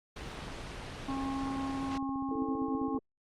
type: noise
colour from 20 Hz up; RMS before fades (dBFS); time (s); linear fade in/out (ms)
pink; -41; 0.16-1.98; 5
type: click train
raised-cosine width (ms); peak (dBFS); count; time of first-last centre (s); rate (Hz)
3; -33; 30; 1.04-2.948; 15.2
type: harmonic tone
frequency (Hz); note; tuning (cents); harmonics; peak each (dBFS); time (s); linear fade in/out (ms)
270.8; C#4; -40; 1 / 3 / 4; -33 / -41 / -41; 1.08-2.98; 5
type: chord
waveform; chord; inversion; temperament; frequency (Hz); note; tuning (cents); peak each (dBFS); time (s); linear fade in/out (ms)
sine; A minor; first; equal with one note detuned; 261.6 / 324.5 / 440; C4 / E4 / A4; 0 / -27 / 0; -39; 2.31-2.99; 2
effects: low-pass 5000 Hz 12 dB/octave + Opus 32 kbps